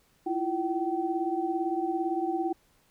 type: tone cluster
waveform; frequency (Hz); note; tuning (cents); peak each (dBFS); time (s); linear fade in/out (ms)
sine; 327.8 / 345.5 / 767; E4 / F4 / G5; -10 / -19 / -38; -31; 0.26-2.53; 10
effects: pink hiss -66 dBFS RMS until 2.9 s